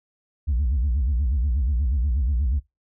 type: tone with vibrato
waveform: sine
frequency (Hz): 65.41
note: C2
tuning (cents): 0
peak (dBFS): -17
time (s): 0.47-2.6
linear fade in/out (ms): 20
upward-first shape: sine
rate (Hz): 8.3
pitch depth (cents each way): 260
effects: noise-tail reverb RT60 0.2 s tail -24 dB re dry + tanh soft clip ceiling -17 dBFS